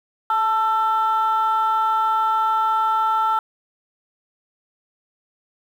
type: tone pair together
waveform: sine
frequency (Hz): 880 / 1336.8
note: A5 / E6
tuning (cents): 0 / +24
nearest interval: perfect fifth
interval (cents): 724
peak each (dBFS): -18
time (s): 0.3-3.39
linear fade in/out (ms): 2
effects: tanh soft clip ceiling -12 dBFS + 8-bit